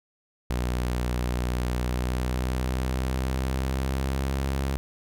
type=tone with pitch glide; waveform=sawtooth; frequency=61.3 to 67.62 Hz; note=B1 to C#2; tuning=-12 to -42 cents; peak=-21 dBFS; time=0.5-4.77 s; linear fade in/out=0 ms; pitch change=+170 cents; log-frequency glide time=1.66-4.44 s; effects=none